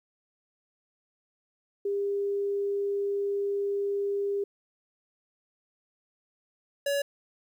sine / square tone pair in turn, 401.4 / 565.2 Hz, G4 / C#5, +41 / +34 cents, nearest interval tritone, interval 593 cents, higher second, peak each -26 dBFS, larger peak neither, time 1.85-4.44 / 6.86-7.02 s, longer first, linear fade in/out 5 ms, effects 11-bit

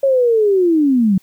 sine linear sweep, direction down, 554.4 to 180.8 Hz, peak -10 dBFS, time 0.03-1.18 s, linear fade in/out 5 ms, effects white hiss -55 dBFS RMS until 1.22 s

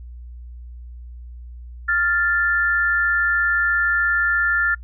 sine tone pair together, 1396.9 / 1760 Hz, F6 / A6, 0 / 0 cents, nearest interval major third, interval 400 cents, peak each -19 dBFS, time 1.88-4.75 s, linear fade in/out 10 ms, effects noise-tail reverb RT60 0.1 s tail -26 dB re dry + added 60 Hz sine -34 dBFS peak until 4.83 s

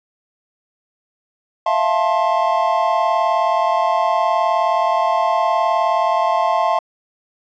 triangle chord, F major seventh, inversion third, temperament equal with one note detuned, 659.3 / 698.5 / 880 / 1061.1 Hz, E5 / F5 / A5 / C6, 0 / 0 / 0 / +24 cents, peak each -18 dBFS, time 1.66-6.79 s, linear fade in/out 5 ms, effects resampled to 16000 Hz

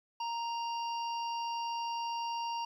harmonic tone, 932.3 Hz, A#5, in tune, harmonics 1 / 3 / 5 / 6, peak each -34 / -44 / -48 / -50 dBFS, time 0.2-2.65 s, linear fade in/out 5 ms, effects 11-bit

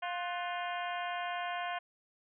harmonic tone with a mistuned harmonic, 352 Hz, F4, 14 cents sharp, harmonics 2 / 3 / 4 / 5 / 6 / 7 / 8 / 9, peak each -37 / -41 / -43 / -45 / -47 / -48 / -49 / -50 dBFS, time 0.02-1.79 s, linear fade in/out 10 ms, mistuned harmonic 4, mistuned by +95 cents, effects none

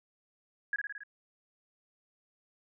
sine tone with echo, 1661.2 Hz, G#6, in tune, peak -28 dBFS, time 0.73-0.76 s, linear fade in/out 2 ms, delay 55 ms, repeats 5, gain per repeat -3 dB, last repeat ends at 1.035 s, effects none

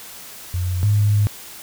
sine tone pair in turn, 90.3 / 103.81 Hz, F#2 / G#2, -42 / 0 cents, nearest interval major second, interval 242 cents, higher second, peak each -19 / -13 dBFS, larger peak second, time 0.54-0.83 / 0.83-1.27 s, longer second, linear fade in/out 0 ms, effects white hiss -38 dBFS RMS until 1.62 s

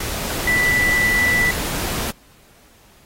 sine tone in noise, 1975.5 Hz, B6, in tune, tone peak -15 dBFS, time 0.47-1.51 s, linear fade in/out 5 ms, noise pink, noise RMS -25 dBFS, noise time 0-2.11 s, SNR +7 dB, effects pink hiss -52 dBFS RMS until 3.05 s + AAC 48 kbps

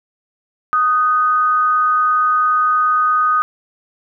sine tone pair together, 1244.5 / 1507.3 Hz, D#6 / F#6, 0 / +32 cents, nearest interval minor third, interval 332 cents, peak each -12 / -22 dBFS, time 0.73-3.42 s, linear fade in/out 0 ms, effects none

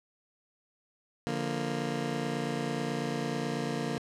20% pulse chord, Bb major, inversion first, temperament just, 145.68 / 174.81 / 233.1 Hz, D3 / F3 / Bb3, -14 / +2 / 0 cents, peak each -30 / -33 / -29 dBFS, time 1.27-3.98 s, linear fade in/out 0 ms, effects low-pass 8000 Hz 12 dB/octave

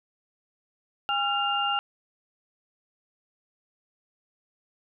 sine tone cluster, 811 / 1373 / 2805 Hz, G#5 / F6 / F7, -41 / -30 / +7 cents, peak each -28 dBFS, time 1.09-1.79 s, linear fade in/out 0 ms, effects none

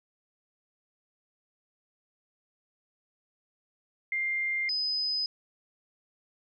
sine tone pair in turn, 2100 / 5022 Hz, C7 / D#8, +6 / +15 cents, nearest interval octave + minor third, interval 1509 cents, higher second, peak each -27 / -27 dBFS, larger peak neither, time 4.12-4.69 / 4.69-5.26 s, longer neither, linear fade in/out 2 ms, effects none

